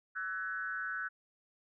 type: tone with frequency modulation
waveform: sine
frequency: 1500 Hz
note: F#6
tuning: 23 cents sharp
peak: -35 dBFS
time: 0.15-1.09 s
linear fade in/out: 20 ms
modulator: 179 Hz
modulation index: 0.88
effects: none